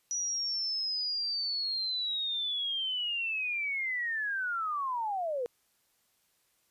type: linear sweep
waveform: sine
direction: down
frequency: 5870 to 466.2 Hz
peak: -30 dBFS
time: 0.11-5.46 s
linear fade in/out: 0 ms
effects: white hiss -72 dBFS RMS until 6.7 s + resampled to 32000 Hz